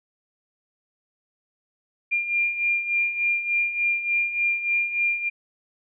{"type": "beating tone pair", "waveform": "sine", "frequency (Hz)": [2396, 2399.4], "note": ["D7", "D7"], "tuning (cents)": [34, 37], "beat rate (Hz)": 3.4, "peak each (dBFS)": [-28, -22], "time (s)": [2.11, 5.3], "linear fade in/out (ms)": 20, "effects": []}